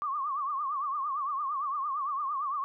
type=tone with vibrato; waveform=sine; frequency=1138 Hz; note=C#6; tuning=45 cents sharp; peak=-29 dBFS; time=0.02-2.64 s; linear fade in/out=0 ms; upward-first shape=triangle; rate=8.8 Hz; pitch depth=150 cents each way; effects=none